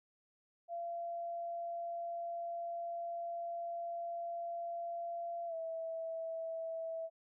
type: tone with pitch glide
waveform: sine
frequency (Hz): 684 to 654.6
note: F5 to E5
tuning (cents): -36 to -12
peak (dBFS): -38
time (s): 0.68-7.1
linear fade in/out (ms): 50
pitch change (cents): -76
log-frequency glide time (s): 5.47-5.54
effects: none